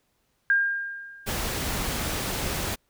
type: tone with exponential decay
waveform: sine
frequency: 1607 Hz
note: G6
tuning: 43 cents sharp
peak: -16 dBFS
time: 0.5-1.52 s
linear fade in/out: 1 ms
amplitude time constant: 220 ms
type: noise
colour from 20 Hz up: pink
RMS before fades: -29 dBFS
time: 1.26-2.76 s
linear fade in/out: 20 ms
effects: pink hiss -71 dBFS RMS until 2.89 s